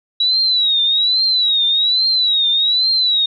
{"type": "tone with vibrato", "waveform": "sine", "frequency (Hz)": 3881, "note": "B7", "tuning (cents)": -31, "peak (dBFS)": -12, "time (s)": [0.2, 3.26], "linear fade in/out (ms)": 5, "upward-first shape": "triangle", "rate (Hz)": 1.2, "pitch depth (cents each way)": 140, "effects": []}